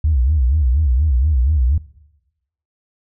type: tone with vibrato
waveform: sine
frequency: 69 Hz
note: C#2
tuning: 7 cents flat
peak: -11 dBFS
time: 0.04-1.78 s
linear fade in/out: 5 ms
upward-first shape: sine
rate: 4.2 Hz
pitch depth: 240 cents each way
effects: noise-tail reverb RT60 0.9 s tail -20 dB re dry + tanh soft clip ceiling -7 dBFS